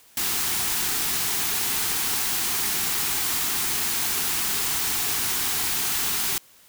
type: band-stop noise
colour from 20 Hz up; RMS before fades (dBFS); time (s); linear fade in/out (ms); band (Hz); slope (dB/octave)
white; -25; 0.17-6.38; 2; 460 to 680; 96
effects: white hiss -54 dBFS RMS until 6.68 s